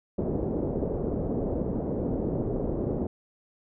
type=low-pass noise; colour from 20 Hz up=white; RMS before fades=-29 dBFS; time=0.18-3.07 s; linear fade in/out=5 ms; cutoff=490 Hz; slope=24 dB/octave; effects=none